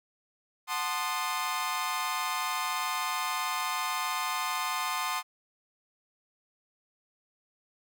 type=chord; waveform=sawtooth; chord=F# diminished seventh; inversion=none; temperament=equal with one note detuned; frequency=740 / 880 / 1046.5 / 1228.1 Hz; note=F#5 / A5 / C6 / Eb6; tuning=0 / 0 / 0 / -23 cents; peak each=-35 / -33 / -29 / -31 dBFS; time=0.67-5.23 s; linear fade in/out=50 ms; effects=none